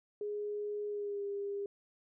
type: tone with pitch glide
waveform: sine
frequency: 415.3 to 402.3 Hz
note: G#4 to G4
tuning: 0 to +45 cents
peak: -35 dBFS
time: 0.21-1.66 s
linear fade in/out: 2 ms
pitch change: -55 cents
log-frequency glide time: 0.88-1.23 s
effects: none